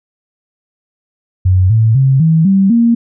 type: tone with pitch steps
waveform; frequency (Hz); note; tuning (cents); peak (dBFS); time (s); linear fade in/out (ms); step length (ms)
sine; 92.6 / 111.4 / 134.02 / 161.23 / 193.96 / 233.3; F#2 / A2 / C3 / E3 / G3 / A#3; +2 / +22 / +42 / -38 / -18 / +2; -6; 1.45-2.95; 10; 250
effects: none